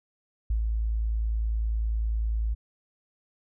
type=tone with ADSR envelope; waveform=sine; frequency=55 Hz; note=A1; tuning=in tune; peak=-22 dBFS; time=0.5-2.55 s; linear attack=5 ms; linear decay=110 ms; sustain=-2 dB; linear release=21 ms; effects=none